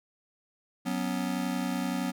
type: chord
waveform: square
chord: F# suspended fourth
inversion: none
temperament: just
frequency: 185 / 246.7 / 277.5 Hz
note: F#3 / B3 / C#4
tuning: 0 / -2 / +2 cents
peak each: -34 / -33 / -35 dBFS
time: 0.85-2.12 s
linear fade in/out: 20 ms
effects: none